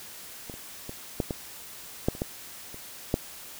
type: clicks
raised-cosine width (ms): 2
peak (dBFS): -25 / -29 / -23 / -12 / -16 / -9 / -28 / -14 / -29 / -9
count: 10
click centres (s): 0.498 / 0.54 / 0.894 / 1.202 / 1.308 / 2.085 / 2.151 / 2.219 / 2.744 / 3.141
effects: white hiss -44 dBFS RMS until 3.59 s